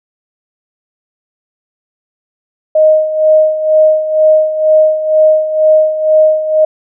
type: tone with tremolo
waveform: sine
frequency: 622.3 Hz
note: D#5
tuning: in tune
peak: -3 dBFS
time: 2.75-6.65 s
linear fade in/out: 5 ms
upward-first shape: sine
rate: 2.1 Hz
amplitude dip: 70%
effects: none